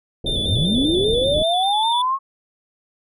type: low-pass noise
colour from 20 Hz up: pink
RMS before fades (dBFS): -26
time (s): 0.24-1.43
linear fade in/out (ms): 5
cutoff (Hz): 610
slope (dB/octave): 48
type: tone with vibrato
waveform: triangle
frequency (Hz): 3527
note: A7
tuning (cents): +3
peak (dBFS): -20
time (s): 0.26-2.02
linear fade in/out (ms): 5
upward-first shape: square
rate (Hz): 5.1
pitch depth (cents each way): 32
type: linear sweep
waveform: sine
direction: up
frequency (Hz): 58.27 to 1100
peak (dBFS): -17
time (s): 0.46-2.19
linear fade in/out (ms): 50
effects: none